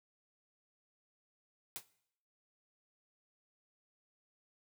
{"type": "noise with exponential decay", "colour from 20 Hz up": "white", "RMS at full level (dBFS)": -38, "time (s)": [1.76, 1.85], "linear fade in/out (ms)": 0, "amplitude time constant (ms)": 19, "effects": ["noise-tail reverb RT60 0.7 s tail -19 dB re dry"]}